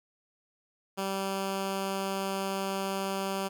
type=tone; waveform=10% pulse; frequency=194.1 Hz; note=G3; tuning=17 cents flat; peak=-22 dBFS; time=0.97-3.49 s; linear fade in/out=20 ms; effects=none